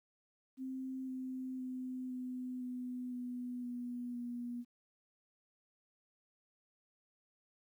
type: tone with pitch steps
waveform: sine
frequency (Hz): 261.6 / 258.6 / 255.6 / 252.7 / 249.8 / 246.9 / 244.1 / 241.3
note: C4 / C4 / C4 / B3 / B3 / B3 / B3 / B3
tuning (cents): 0 / -20 / -40 / +40 / +20 / 0 / -20 / -40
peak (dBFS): -39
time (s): 0.57-4.65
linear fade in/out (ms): 50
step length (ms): 510
effects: 12-bit